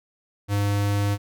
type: tone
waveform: square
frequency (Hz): 101.6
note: G#2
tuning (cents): -38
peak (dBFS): -21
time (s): 0.48-1.18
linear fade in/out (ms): 50
effects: none